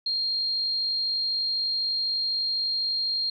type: tone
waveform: sine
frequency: 4216 Hz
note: C8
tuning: 12 cents sharp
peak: -24 dBFS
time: 0.06-3.3 s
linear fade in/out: 5 ms
effects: none